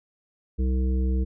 harmonic tone, 64.3 Hz, C2, 30 cents flat, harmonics 1 / 3 / 5 / 7, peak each -21 / -31 / -35 / -38 dBFS, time 0.58-1.25 s, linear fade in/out 20 ms, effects none

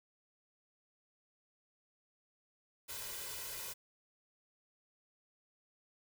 white noise with comb filter, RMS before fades -44 dBFS, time 2.88-3.74 s, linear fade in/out 20 ms, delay 2 ms, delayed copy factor +0.7, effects none

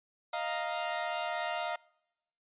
sawtooth chord, Eb suspended second, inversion none, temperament equal, 622.3 / 698.5 / 932.3 Hz, Eb5 / F5 / Bb5, 0 / 0 / 0 cents, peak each -34 / -31 / -35 dBFS, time 0.33-1.76 s, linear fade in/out 5 ms, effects noise-tail reverb RT60 0.9 s tail -26 dB re dry + resampled to 8000 Hz

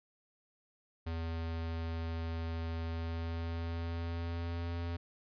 square tone with pitch glide, 82.41 to 85.22 Hz, E2 to F2, 0 to -42 cents, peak -36 dBFS, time 1.06-4.97 s, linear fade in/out 10 ms, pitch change +58 cents, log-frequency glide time 2.85-4.76 s, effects resampled to 11025 Hz

